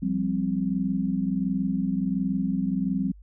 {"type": "chord", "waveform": "sine", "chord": "F suspended second", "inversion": "none", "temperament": "equal", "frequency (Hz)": [174.61, 196, 261.6], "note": ["F3", "G3", "C4"], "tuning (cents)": [0, 0, 0], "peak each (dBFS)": [-29, -26, -28], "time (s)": [0.02, 3.12], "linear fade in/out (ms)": 10, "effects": ["added 50 Hz sine -45 dBFS peak until 3.22 s"]}